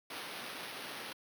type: noise with sample-and-hold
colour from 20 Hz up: white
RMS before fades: -44 dBFS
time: 0.1-1.13 s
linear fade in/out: 5 ms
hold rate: 7350 Hz
effects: high-pass 200 Hz 12 dB/octave